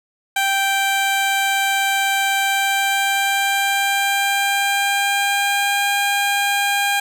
15% pulse tone with pitch glide, 784 to 804.6 Hz, G5 to G5, 0 to +45 cents, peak -10 dBFS, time 0.36-7 s, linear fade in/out 5 ms, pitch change +45 cents, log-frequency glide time 2.42-5.88 s, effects none

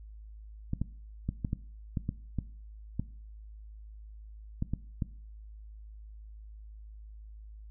clicks, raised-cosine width 5 ms, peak -18 dBFS, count 12, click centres 0.734 / 0.816 / 1.29 / 1.448 / 1.531 / 1.972 / 2.091 / 2.387 / 2.996 / 4.624 / 4.736 / 5.022 s, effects noise-tail reverb RT60 0.5 s tail -19 dB re dry + added 53 Hz sine -45 dBFS peak until 7.7 s

